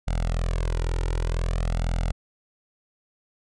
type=tone with flanger; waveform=sawtooth; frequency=42.02 Hz; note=E1; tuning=34 cents sharp; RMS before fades=-25 dBFS; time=0.07-2.12 s; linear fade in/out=10 ms; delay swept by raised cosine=1.4 to 2.16 ms; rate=0.54 Hz; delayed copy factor=+0.95; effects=resampled to 22050 Hz